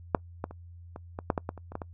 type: clicks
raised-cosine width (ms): 1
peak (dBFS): -7 / -17 / -29 / -26 / -21 / -10 / -14 / -18 / -30 / -28 / -19 / -22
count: 12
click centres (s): 0.148 / 0.441 / 0.51 / 0.961 / 1.189 / 1.302 / 1.378 / 1.491 / 1.577 / 1.72 / 1.754 / 1.818
effects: noise-tail reverb RT60 0.1 s tail -25 dB re dry + added 86 Hz sine -45 dBFS peak until 1.93 s